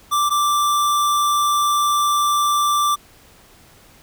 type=tone pair in turn; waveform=square; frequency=1174.7 / 1174.7 Hz; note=D6 / D6; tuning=0 / 0 cents; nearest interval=unison; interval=0 cents; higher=neither; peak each=-16 dBFS; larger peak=neither; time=0.11-0.3 / 0.3-2.96 s; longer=second; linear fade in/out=20 ms; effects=pink hiss -49 dBFS RMS until 4.02 s